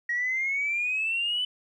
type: exponential sweep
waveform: sine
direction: up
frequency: 1892 to 3017 Hz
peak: -24 dBFS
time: 0.09-1.45 s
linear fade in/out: 5 ms
effects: tanh soft clip ceiling -20 dBFS + 11-bit